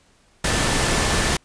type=tone in noise; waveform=sine; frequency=1760 Hz; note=A6; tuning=in tune; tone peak=-31 dBFS; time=0.44-1.37 s; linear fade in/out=5 ms; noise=pink; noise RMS=-20 dBFS; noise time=0.44-1.37 s; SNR=-14 dB; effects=pink hiss -58 dBFS RMS until 1.44 s + resampled to 22050 Hz